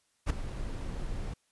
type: noise with ADSR envelope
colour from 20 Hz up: brown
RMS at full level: -21 dBFS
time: 0.26-1.34 s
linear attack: 41 ms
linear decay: 7 ms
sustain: -15 dB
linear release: 7 ms
effects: white hiss -73 dBFS RMS until 1.51 s + resampled to 24000 Hz